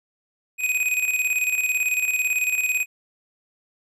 square tone with tremolo, 2500 Hz, D#7, 8 cents sharp, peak -19 dBFS, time 0.58-2.86 s, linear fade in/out 50 ms, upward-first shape square, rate 18 Hz, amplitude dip 55%, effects resampled to 32000 Hz

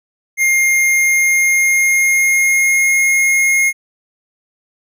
square tone with pitch glide, 2123 to 2145 Hz, C7 to C7, +25 to +42 cents, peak -11 dBFS, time 0.37-3.73 s, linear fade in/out 50 ms, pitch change +17 cents, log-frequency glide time 0.82-2.96 s, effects none

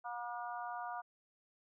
harmonic tone, 239.7 Hz, A#3, 48 cents sharp, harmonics 3 / 4 / 5 / 6, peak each -43 / -45 / -47 / -49 dBFS, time 0.04-1.02 s, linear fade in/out 20 ms, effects none

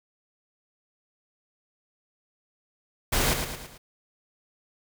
pink noise with echo, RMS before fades -24 dBFS, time 3.12-3.34 s, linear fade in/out 10 ms, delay 110 ms, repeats 4, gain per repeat -6 dB, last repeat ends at 3.78 s, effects none

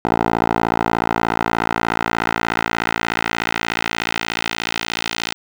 10% pulse tone with band-pass filter sweep, 56.7 Hz, A#1, 47 cents flat, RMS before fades -21 dBFS, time 0.05-5.34 s, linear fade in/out 0 ms, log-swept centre 740 to 3600 Hz, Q 1.1, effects none

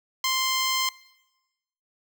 10% pulse tone, 1046.5 Hz, C6, in tune, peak -14 dBFS, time 0.24-0.89 s, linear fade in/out 2 ms, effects noise-tail reverb RT60 1.0 s tail -21 dB re dry

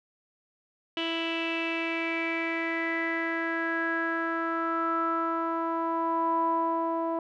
sawtooth tone with low-pass filter sweep, 330.3 Hz, E4, 4 cents sharp, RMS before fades -29 dBFS, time 0.97-7.19 s, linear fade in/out 2 ms, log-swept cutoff 3000 to 850 Hz, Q 7.5, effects none

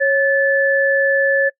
sine tone pair together, 549 / 1738.9 Hz, C#5 / A6, -17 / -21 cents, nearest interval octave + minor sixth, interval 1996 cents, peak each -15 dBFS, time 0-1.5 s, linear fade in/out 20 ms, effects noise-tail reverb RT60 0.1 s tail -23 dB re dry

